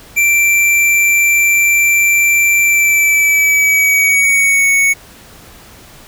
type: tone with pitch glide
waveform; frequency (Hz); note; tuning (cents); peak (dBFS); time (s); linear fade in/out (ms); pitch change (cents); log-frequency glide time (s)
square; 2349 to 2220; D7 to C#7; 0 to +2; -9; 0.16-4.94; 20; -98; 2.63-4.67
effects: pink hiss -39 dBFS RMS until 6.07 s